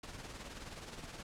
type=noise with tremolo; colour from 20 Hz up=pink; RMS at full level=-45 dBFS; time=0.03-1.23 s; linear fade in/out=5 ms; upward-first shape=triangle; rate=19 Hz; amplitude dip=60%; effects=low-pass 8000 Hz 12 dB/octave